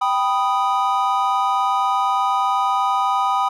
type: chord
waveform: triangle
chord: G augmented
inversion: none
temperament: equal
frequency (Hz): 784 / 987.8 / 1244.5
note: G5 / B5 / D#6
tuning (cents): 0 / 0 / 0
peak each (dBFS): -19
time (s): 0.01-3.49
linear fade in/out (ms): 10
effects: none